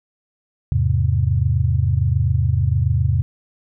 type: chord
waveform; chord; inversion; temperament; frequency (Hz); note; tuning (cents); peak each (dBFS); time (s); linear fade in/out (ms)
sine; E augmented; none; equal; 82.41 / 103.83 / 130.81; E2 / G#2 / B#2; 0 / 0 / 0; -19; 0.72-3.22; 0
effects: none